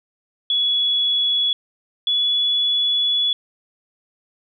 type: tone pair in turn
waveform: sine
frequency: 3384 / 3410 Hz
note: G#7 / G#7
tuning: +32 / +45 cents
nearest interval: unison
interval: 13 cents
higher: second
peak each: -16 dBFS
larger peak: neither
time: 0.5-1.53 / 2.07-3.33 s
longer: second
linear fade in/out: 2 ms
effects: none